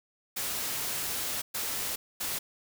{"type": "noise bursts at uneven times", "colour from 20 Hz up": "white", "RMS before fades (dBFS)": -33, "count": 3, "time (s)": [[0.36, 1.42], [1.54, 1.96], [2.2, 2.39]], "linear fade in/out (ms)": 10, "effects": []}